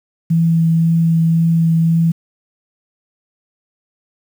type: tone with vibrato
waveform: sine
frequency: 164.81 Hz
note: E3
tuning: in tune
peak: -10 dBFS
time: 0.3-2.12 s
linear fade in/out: 10 ms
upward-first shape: triangle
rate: 1.9 Hz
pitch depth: 12 cents each way
effects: 7-bit